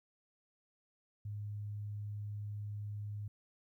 sine tone, 103.83 Hz, G#2, in tune, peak -39 dBFS, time 1.25-3.28 s, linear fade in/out 5 ms, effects 13-bit

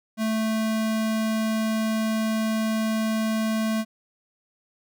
square tone, 220 Hz, A3, in tune, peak -23 dBFS, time 0.17-3.85 s, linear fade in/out 50 ms, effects none

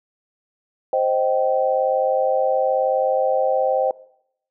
sine chord, C minor, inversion none, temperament equal with one note detuned, 523.3 / 622.3 / 775.4 Hz, C5 / Eb5 / G5, 0 / 0 / -19 cents, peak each -19 / -22 / -22 dBFS, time 0.93-3.91 s, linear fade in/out 2 ms, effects noise-tail reverb RT60 0.7 s tail -20 dB re dry

